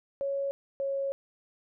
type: tone pair in turn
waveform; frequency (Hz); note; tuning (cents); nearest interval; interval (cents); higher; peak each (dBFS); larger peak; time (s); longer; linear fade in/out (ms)
sine; 554.4 / 549.6; C#5 / C#5; 0 / -15; unison; 15; first; -28; neither; 0.21-0.51 / 0.8-1.12; second; 0
effects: none